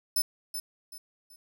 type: tone with echo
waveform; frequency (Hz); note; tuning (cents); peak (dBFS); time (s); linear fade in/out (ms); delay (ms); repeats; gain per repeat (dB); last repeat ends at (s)
10% pulse; 5274; E8; 0; -18; 0.16-0.22; 5; 380; 3; -9; 1.36
effects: none